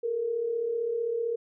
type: tone pair together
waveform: sine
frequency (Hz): 431.8 / 467.4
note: A4 / A#4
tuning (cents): -33 / +5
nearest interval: minor second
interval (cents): 138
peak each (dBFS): -35 / -27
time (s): 0.03-1.36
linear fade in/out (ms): 10
effects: none